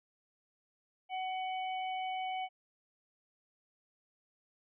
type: harmonic tone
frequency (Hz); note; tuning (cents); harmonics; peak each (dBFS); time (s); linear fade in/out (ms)
749; F#5; +21; 1 / 3 / 4; -35 / -45 / -47; 1.09-2.49; 50
effects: none